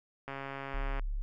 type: click train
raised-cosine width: 0.5 ms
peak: -25 dBFS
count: 99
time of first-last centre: 0.28-0.995 s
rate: 137 Hz
type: tone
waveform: sine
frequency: 35.29 Hz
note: C#1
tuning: 32 cents sharp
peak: -31 dBFS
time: 0.74-1.22 s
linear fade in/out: 0 ms
effects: none